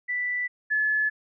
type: tone pair in turn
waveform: sine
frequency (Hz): 1975.5 / 1719.5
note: B6 / A6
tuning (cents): 0 / -40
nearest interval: major second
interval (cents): 240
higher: first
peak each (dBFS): -25 / -21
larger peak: second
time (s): 0.08-0.48 / 0.7-1.1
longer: neither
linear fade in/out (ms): 20
effects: none